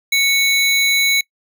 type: tone pair together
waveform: square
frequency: 2217 / 3950 Hz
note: C#7 / B7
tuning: 0 / 0 cents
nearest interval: minor seventh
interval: 1000 cents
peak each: -15 / -18 dBFS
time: 0.12-1.21 s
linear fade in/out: 5 ms
effects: noise-tail reverb RT60 0.1 s tail -24 dB re dry